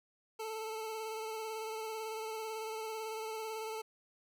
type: tone with vibrato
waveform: 25% pulse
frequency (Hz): 440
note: A4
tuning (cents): 0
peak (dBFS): -35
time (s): 0.39-3.82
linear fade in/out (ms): 10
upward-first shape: sine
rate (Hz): 18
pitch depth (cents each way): 25
effects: none